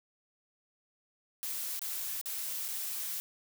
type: noise with dropouts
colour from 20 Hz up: blue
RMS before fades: -37 dBFS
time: 1.43-3.2 s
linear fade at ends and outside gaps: 0 ms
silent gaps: 1.793-1.817 / 2.213-2.258 / 2.682-2.686 s
effects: none